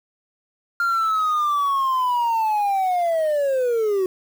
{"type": "linear sweep", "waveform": "sine", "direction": "down", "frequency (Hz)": [1400, 366.1], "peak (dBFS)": -15, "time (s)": [0.8, 4.06], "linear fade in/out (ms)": 2, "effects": ["tanh soft clip ceiling -17 dBFS", "7-bit"]}